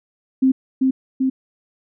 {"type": "tone with echo", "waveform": "sine", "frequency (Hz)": 262.8, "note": "C4", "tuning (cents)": 8, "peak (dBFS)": -11, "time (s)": [0.42, 0.52], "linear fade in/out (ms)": 10, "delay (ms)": 390, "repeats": 2, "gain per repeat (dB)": -2, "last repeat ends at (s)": 1.3, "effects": []}